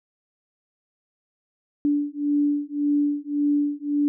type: beating tone pair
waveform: sine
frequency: 289.8 / 291.6 Hz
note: D4 / D4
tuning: -23 / -12 cents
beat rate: 1.8 Hz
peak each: -23 dBFS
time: 1.85-4.08 s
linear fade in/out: 0 ms
effects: none